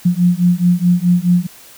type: beating tone pair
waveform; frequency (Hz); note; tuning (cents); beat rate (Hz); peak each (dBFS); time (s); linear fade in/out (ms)
sine; 174.61 / 179.31; F3 / F3; 0 / +46; 4.7; -13; 0.05-1.47; 10
effects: white hiss -41 dBFS RMS until 1.77 s